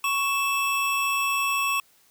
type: tone pair together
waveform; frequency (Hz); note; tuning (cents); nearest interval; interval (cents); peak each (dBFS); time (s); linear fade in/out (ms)
square; 1108.7 / 2637; C#6 / E7; 0 / 0; octave + minor third; 1500; -26; 0.04-1.8; 2
effects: white hiss -60 dBFS RMS until 2.1 s